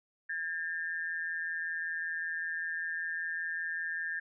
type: tone pair together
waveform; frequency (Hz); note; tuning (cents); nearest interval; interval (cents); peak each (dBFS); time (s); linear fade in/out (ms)
sine; 1625 / 1790.2; G#6 / A6; -38 / +29; major second; 167; -36 / -36; 0.29-4.2; 10
effects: none